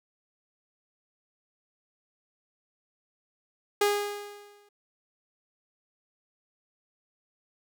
sawtooth tone with exponential decay, 410.3 Hz, G#4, 21 cents flat, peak -16 dBFS, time 3.81-4.69 s, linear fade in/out 5 ms, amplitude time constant 190 ms, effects none

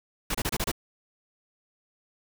pink noise bursts, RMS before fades -28 dBFS, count 6, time 0.3-0.716 s, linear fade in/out 5 ms, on 46 ms, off 28 ms, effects none

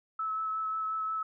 sine tone with vibrato, 1300 Hz, E6, 24 cents flat, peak -30 dBFS, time 0.19-1.23 s, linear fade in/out 5 ms, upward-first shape sine, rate 5.6 Hz, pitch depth 13 cents each way, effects none

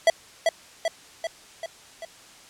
square tone with echo, 659.3 Hz, E5, in tune, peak -14 dBFS, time 0.07-0.1 s, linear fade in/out 2 ms, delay 390 ms, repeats 5, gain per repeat -4 dB, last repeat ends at 2.05 s, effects white hiss -49 dBFS RMS until 2.49 s + low-pass 8000 Hz 12 dB/octave

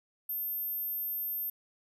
sine tone, 13290 Hz, G#9, in tune, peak -32 dBFS, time 0.29-1.5 s, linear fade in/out 5 ms, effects none

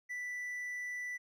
triangle tone, 1975.5 Hz, B6, in tune, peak -36 dBFS, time 0.09-1.18 s, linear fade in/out 20 ms, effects none

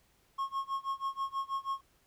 triangle tone with tremolo, 1087 Hz, C#6, 34 cents flat, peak -28 dBFS, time 0.38-1.81 s, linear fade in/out 10 ms, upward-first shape sine, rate 6.2 Hz, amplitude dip 95%, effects pink hiss -69 dBFS RMS until 2.06 s

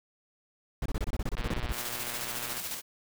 brown noise bursts, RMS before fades -30 dBFS, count 15, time 0.82-1.725 s, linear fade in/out 2 ms, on 37 ms, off 25 ms
click train, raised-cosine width 0.3 ms, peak -23 dBFS, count 146, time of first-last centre 1.37-2.578 s, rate 120 Hz
white noise with tremolo, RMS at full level -35 dBFS, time 1.71-2.82 s, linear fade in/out 50 ms, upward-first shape square, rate 14 Hz, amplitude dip 40%
effects none

